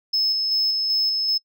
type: tone with tremolo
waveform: sine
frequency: 5200 Hz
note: E8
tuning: 24 cents flat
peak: -16 dBFS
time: 0.13-1.38 s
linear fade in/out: 10 ms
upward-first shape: square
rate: 2.6 Hz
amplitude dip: 35%
effects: noise-tail reverb RT60 0.1 s tail -24 dB re dry + tanh soft clip ceiling -16 dBFS